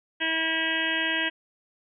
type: harmonic tone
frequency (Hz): 323.3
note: E4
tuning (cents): -34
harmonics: 1 / 2 / 3 / 5 / 6 / 7 / 8 / 9 / 10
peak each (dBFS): -34 / -37 / -37 / -29 / -30 / -38 / -33 / -32 / -33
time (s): 0.2-1.3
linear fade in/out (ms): 20
effects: none